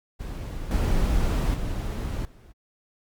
brown noise with level steps, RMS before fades -33 / -23 / -29 / -48 dBFS, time 0.19-2.53 s, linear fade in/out 20 ms, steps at 0.71 / 1.54 / 2.25 s, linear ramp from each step 2 ms, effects Opus 48 kbps

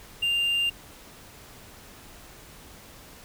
triangle tone with hard clipping, 2794 Hz, F7, in tune, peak -23 dBFS, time 0.22-0.7 s, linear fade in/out 10 ms, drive 5 dB, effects pink hiss -48 dBFS RMS until 3.24 s

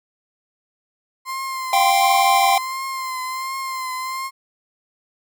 35% pulse tone with vibrato, 1046.5 Hz, C6, in tune, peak -23 dBFS, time 1.25-4.31 s, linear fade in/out 50 ms, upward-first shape triangle, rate 1.4 Hz, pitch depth 42 cents each way
square chord, F suspended second, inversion none, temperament equal, 698.5 / 784 / 1046.5 Hz, F5 / G5 / C6, 0 / 0 / 0 cents, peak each -22 / -16 / -22 dBFS, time 1.73-2.58 s, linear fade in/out 2 ms
effects none

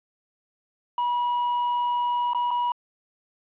triangle tone with dropouts, 969 Hz, B5, 33 cents flat, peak -20 dBFS, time 0.98-2.72 s, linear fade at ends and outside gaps 2 ms, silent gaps 2.334-2.347 / 2.507-2.512 s, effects resampled to 8000 Hz + 9-bit

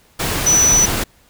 sine tone in noise, 5960 Hz, F#8, 12 cents sharp, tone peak -10 dBFS, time 0.46-0.86 s, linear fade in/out 10 ms, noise pink, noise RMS -20 dBFS, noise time 0.19-1.04 s, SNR +7 dB, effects pink hiss -53 dBFS RMS until 1.29 s

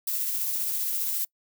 violet noise with tremolo, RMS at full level -27 dBFS, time 0.07-1.25 s, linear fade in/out 5 ms, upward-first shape triangle, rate 15 Hz, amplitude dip 30%, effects noise-tail reverb RT60 0.1 s tail -25 dB re dry

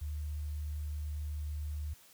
sine tone, 74.8 Hz, D2, 32 cents sharp, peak -35 dBFS, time 0.01-1.94 s, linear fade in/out 10 ms, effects white hiss -60 dBFS RMS until 2.13 s

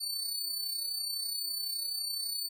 sawtooth tone with amplitude modulation, 4501 Hz, C#8, 26 cents sharp, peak -28 dBFS, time 0-2.49 s, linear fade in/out 20 ms, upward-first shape sine, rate 31.9 Hz, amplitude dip 50%, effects none

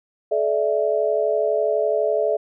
sine chord, A suspended fourth, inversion none, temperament equal with one note detuned, 430.4 / 587.3 / 659.3 Hz, A4 / D5 / E5, -38 / 0 / 0 cents, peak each -22 dBFS, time 0.31-2.37 s, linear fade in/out 10 ms, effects none

